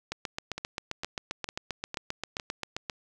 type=two click trains; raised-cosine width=0.2 ms; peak=-15 / -18 dBFS; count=22 / 5; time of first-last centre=0.12-2.898 / 0.58-2.398 s; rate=7.56 / 2.2 Hz; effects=none